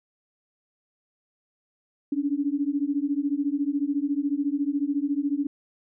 sine beating tone pair, 278.6 / 292.6 Hz, C#4 / D4, +9 / -6 cents, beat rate 14 Hz, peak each -26 dBFS, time 2.12-5.47 s, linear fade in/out 5 ms, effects none

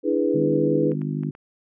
sine chord, E dominant seventh, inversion third, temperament equal, 293.7 / 329.6 / 415.3 / 493.9 Hz, D4 / E4 / G#4 / B4, 0 / 0 / 0 / 0 cents, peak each -24 dBFS, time 0.03-0.95 s, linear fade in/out 50 ms
harmonic tone, 50.6 Hz, G#1, 44 cents flat, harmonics 3 / 4 / 5 / 6 / 7, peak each -26 / -31 / -30 / -36 / -37 dBFS, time 0.34-1.31 s, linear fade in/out 10 ms
clicks, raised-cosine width 0.5 ms, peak -30 dBFS, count 4, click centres 0.918 / 1.017 / 1.234 / 1.351 s
effects none

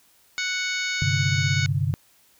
harmonic tone, 740 Hz, F#5, in tune, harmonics 2 / 3 / 4 / 5 / 6 / 7 / 8 / 9, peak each -30 / -28 / -37 / -33 / -34 / -38 / -44 / -35 dBFS, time 0.38-1.66 s, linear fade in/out 0 ms
sine chord, G suspended fourth, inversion none, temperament equal, 98 / 130.81 / 146.83 Hz, G2 / C3 / D3, 0 / 0 / 0 cents, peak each -25 dBFS, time 1.02-1.94 s, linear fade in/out 0 ms
effects white hiss -59 dBFS RMS until 2.39 s

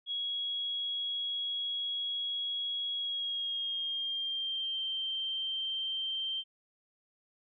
sine tone with pitch glide, 3322 to 3139 Hz, G#7 to G7, 0 to +2 cents, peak -32 dBFS, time 0.06-6.44 s, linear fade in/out 50 ms, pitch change -98 cents, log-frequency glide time 2.94-4.81 s, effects none

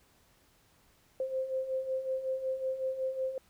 sine beating tone pair, 520 / 525.4 Hz, C5 / C5, -11 / +7 cents, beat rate 5.4 Hz, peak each -38 / -32 dBFS, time 1.2-3.38 s, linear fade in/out 2 ms, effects pink hiss -66 dBFS RMS until 3.49 s

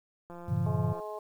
click train, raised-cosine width 1 ms, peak -32 dBFS, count 122, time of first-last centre 0.3-0.999 s, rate 173 Hz
sine chord, G diminished seventh, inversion none, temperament equal with one note detuned, 98 / 116.54 / 138.59 / 168.47 Hz, G2 / Bb2 / Db3 / Fb3, 0 / 0 / 0 / +38 cents, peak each -32 dBFS, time 0.48-0.93 s, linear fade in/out 10 ms
harmonic tone, 211.9 Hz, G#3, 35 cents sharp, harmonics 2 / 3 / 4 / 5, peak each -40 / -40 / -43 / -44 dBFS, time 0.66-1.19 s, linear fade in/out 5 ms
effects 10-bit

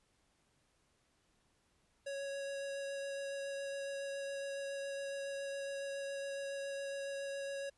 square tone with vibrato, 554.4 Hz, C#5, in tune, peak -40 dBFS, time 2.06-7.7 s, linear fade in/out 10 ms, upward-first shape sine, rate 7.2 Hz, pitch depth 8 cents each way, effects pink hiss -75 dBFS RMS until 7.77 s + resampled to 24000 Hz

